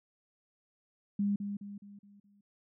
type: tone with echo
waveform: sine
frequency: 202.3 Hz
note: G#3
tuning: 45 cents flat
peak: -27 dBFS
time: 1.19-1.36 s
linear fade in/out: 5 ms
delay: 210 ms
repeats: 5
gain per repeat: -7 dB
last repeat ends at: 2.41 s
effects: none